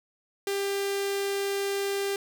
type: tone with notch filter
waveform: sawtooth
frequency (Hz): 397.1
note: G4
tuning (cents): +22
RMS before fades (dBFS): -29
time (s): 0.47-2.16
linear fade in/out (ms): 2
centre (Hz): 990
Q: 1.2
effects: none